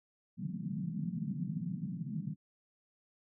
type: band-pass noise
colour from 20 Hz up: white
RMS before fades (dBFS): -38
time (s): 0.37-2.36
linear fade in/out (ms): 50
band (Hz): 140 to 210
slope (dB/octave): 48
effects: none